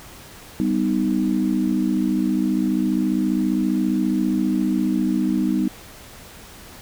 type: chord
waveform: sine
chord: G augmented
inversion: none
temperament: equal with one note detuned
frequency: 196 / 250.8 / 311.1 Hz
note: G3 / B3 / D#4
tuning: 0 / +27 / 0 cents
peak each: -22 dBFS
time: 0.6-5.68 s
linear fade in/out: 0 ms
effects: pink hiss -42 dBFS RMS until 6.81 s